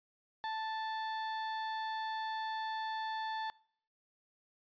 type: tone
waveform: 35% pulse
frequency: 880 Hz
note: A5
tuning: in tune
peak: -34 dBFS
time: 0.44-3.5 s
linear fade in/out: 0 ms
effects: noise-tail reverb RT60 0.6 s tail -24 dB re dry + resampled to 11025 Hz